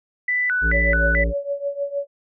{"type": "tone with vibrato", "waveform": "sine", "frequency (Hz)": 1720, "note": "A6", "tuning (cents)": -40, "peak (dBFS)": -18, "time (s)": [0.28, 1.24], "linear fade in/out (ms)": 5, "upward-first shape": "square", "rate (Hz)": 2.3, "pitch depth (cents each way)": 250}
{"type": "harmonic tone", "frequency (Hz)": 57, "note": "A#1", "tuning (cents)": -38, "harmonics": [1, 3, 5, 7, 8], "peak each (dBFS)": [-19, -29, -33, -36, -37], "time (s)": [0.61, 1.34], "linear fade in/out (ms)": 50}
{"type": "tone with tremolo", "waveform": "sine", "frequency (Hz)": 565, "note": "C#5", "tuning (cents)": 33, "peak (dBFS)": -19, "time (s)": [0.71, 2.07], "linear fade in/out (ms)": 50, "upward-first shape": "triangle", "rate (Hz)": 6.5, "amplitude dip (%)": 90}
{"effects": []}